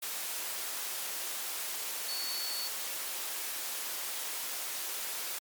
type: tone in noise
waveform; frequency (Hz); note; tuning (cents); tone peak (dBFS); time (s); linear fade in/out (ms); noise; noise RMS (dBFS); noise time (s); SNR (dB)
sine; 4442; C#8; +3; -36; 2.08-2.68; 10; white; -37; 0.02-5.39; -2
effects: high-pass 400 Hz 12 dB/octave + MP3 96 kbps